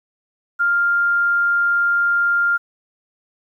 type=tone; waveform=sine; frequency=1399 Hz; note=F6; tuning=3 cents sharp; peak=-14 dBFS; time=0.59-2.58 s; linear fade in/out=20 ms; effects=9-bit